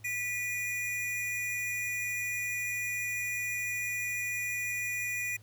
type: tone pair together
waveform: square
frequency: 1967.4 / 2442 Hz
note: B6 / D#7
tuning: -7 / -33 cents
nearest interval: major third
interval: 374 cents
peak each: -37 / -34 dBFS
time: 0.04-5.37 s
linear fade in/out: 10 ms
effects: added 107 Hz sine -52 dBFS peak until 5.42 s + pink hiss -63 dBFS RMS until 5.42 s